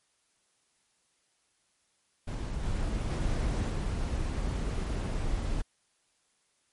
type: noise with level steps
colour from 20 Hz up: brown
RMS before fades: -34 / -31 / -29 / -31 dBFS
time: 2.27-5.62 s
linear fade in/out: 10 ms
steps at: 2.63 / 3.1 / 3.69 s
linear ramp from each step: 5 ms
effects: white hiss -72 dBFS RMS until 6.72 s + MP3 48 kbps